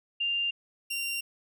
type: tone pair in turn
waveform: sine / sawtooth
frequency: 2794 / 2768 Hz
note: F7 / F7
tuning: 0 / -16 cents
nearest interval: unison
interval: 16 cents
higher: first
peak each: -26 / -27 dBFS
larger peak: first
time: 0.2-0.51 / 0.9-1.21 s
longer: neither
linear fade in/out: 10 ms
effects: none